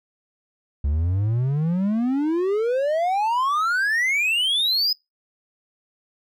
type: exponential sweep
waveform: triangle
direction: up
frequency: 68.6 to 5100 Hz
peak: -17 dBFS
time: 0.84-4.93 s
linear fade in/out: 5 ms
effects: noise-tail reverb RT60 0.2 s tail -25 dB re dry